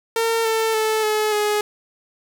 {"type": "tone with pitch steps", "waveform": "sawtooth", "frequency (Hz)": [455.5, 446.1, 436.9, 428, 419.1], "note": ["A#4", "A4", "A4", "A4", "G#4"], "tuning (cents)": [-40, 24, -12, -48, 16], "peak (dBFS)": -14, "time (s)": [0.16, 1.61], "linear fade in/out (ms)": 2, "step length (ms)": 290, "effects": []}